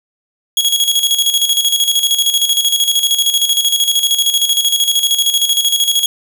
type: tone with tremolo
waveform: sawtooth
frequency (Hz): 3322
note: G#7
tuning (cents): 0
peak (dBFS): -6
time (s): 0.57-6.06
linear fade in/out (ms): 2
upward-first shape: square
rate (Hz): 13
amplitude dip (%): 60
effects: none